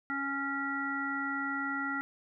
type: harmonic tone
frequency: 277.2 Hz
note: C#4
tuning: in tune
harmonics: 1 / 3 / 5 / 7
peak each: -37 / -42 / -34 / -38 dBFS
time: 0.1-2.01 s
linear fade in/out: 0 ms
effects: none